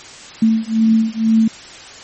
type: beating tone pair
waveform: sine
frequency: 221.9 / 224 Hz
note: A3 / A3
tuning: +15 / +31 cents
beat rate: 2.1 Hz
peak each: -14 dBFS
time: 0.42-1.48 s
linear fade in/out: 5 ms
effects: white hiss -36 dBFS RMS until 2.03 s + MP3 32 kbps